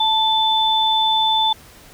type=tone pair together; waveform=sine; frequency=880 / 3520 Hz; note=A5 / A7; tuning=0 / 0 cents; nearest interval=2 octaves; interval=2400 cents; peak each=-17 dBFS; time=0-1.53 s; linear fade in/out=5 ms; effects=pink hiss -45 dBFS RMS until 1.93 s